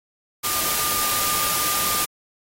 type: tone in noise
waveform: sine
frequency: 1204 Hz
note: D6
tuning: 43 cents sharp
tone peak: -29 dBFS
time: 0.43-2.06 s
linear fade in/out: 20 ms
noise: white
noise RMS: -23 dBFS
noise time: 0.43-2.06 s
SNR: -9 dB
effects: AAC 48 kbps